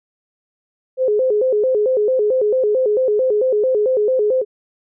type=tone with vibrato; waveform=sine; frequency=466.2 Hz; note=A#4; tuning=in tune; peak=-13 dBFS; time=0.97-4.45 s; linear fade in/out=50 ms; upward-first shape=square; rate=4.5 Hz; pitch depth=180 cents each way; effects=none